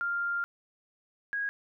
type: tone pair in turn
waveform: sine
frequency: 1396.9 / 1646.3 Hz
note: F6 / G#6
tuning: 0 / -16 cents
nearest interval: minor third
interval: 284 cents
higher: second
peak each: -28 / -29 dBFS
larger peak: first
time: 0.01-0.44 / 1.33-1.49 s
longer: first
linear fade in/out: 0 ms
effects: none